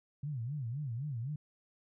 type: tone with vibrato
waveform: sine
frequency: 130.81 Hz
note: C3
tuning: in tune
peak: -35 dBFS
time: 0.23-1.36 s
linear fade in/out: 5 ms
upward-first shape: sine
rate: 3.9 Hz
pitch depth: 260 cents each way
effects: none